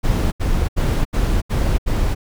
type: noise bursts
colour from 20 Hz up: brown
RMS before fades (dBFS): -17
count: 6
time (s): 0.03-2.15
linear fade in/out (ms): 20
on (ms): 290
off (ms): 76
effects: none